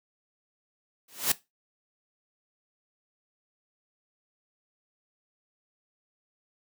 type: noise with exponential growth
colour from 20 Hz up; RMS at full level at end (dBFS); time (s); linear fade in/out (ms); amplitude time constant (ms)
white; -20; 1.08-1.32; 5; 51
effects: noise-tail reverb RT60 0.2 s tail -17 dB re dry + high-pass 150 Hz 12 dB/octave